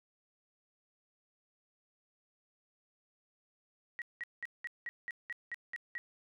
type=tone bursts; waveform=sine; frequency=1904 Hz; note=A#6; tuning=36 cents sharp; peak=-37 dBFS; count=10; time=3.99-5.98 s; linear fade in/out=0 ms; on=28 ms; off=190 ms; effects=none